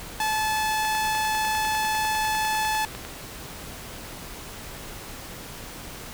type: tone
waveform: sawtooth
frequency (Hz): 866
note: A5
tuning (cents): -28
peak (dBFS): -19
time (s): 0.2-2.85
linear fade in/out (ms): 2
type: click train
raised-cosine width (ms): 0.3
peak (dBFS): -19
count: 23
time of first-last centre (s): 0.85-3.05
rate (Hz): 10
effects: pink hiss -39 dBFS RMS until 6.13 s